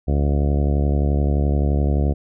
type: harmonic tone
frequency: 71.6 Hz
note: D2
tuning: 43 cents flat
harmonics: 1 / 2 / 3 / 4 / 5 / 6 / 7 / 8 / 9 / 10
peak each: -17 / -23 / -27 / -29 / -31 / -33 / -34 / -35 / -36 / -37 dBFS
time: 0.07-2.14 s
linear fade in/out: 20 ms
effects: none